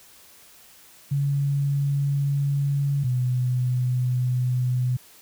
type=tone pair in turn; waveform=sine; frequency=140.9 / 125.53 Hz; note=C#3 / B2; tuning=+29 / +29 cents; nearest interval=major second; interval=200 cents; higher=first; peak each=-20 dBFS; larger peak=neither; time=1.11-3.04 / 3.04-4.97 s; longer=neither; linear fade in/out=10 ms; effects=white hiss -51 dBFS RMS until 5.21 s